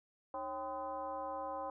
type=tone with frequency modulation; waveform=sine; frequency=783 Hz; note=G5; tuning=2 cents flat; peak=-38 dBFS; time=0.34-1.7 s; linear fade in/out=2 ms; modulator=238 Hz; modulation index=1.4; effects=none